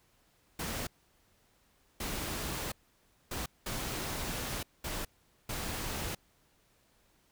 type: noise bursts at uneven times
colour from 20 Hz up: pink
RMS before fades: -37 dBFS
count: 6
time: 0.59-0.87 / 2-2.72 / 3.31-3.46 / 3.66-4.63 / 4.84-5.05 / 5.49-6.15 s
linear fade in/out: 5 ms
effects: pink hiss -69 dBFS RMS until 7.31 s